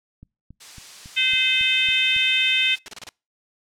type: click train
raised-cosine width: 5 ms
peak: -30 dBFS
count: 8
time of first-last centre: 0.23-2.164 s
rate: 3.62 Hz
type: noise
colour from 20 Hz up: blue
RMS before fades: -35 dBFS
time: 0.6-2.79 s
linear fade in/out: 10 ms
type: harmonic tone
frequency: 516 Hz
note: C5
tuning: 24 cents flat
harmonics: 3 / 4 / 5 / 6 / 7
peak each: -31 / -25 / -21 / -22 / -24 dBFS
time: 1.16-2.76 s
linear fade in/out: 20 ms
type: noise bursts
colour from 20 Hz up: white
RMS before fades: -33 dBFS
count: 5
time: 2.86-3.09 s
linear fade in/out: 0 ms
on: 22 ms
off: 30 ms
effects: noise-tail reverb RT60 0.3 s tail -26 dB re dry + low-pass 6000 Hz 12 dB/octave